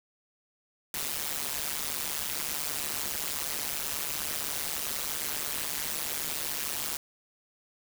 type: noise with amplitude modulation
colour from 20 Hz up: white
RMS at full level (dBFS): -29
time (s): 0.94-6.97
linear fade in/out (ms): 2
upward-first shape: sine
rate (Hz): 148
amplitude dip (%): 100
effects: none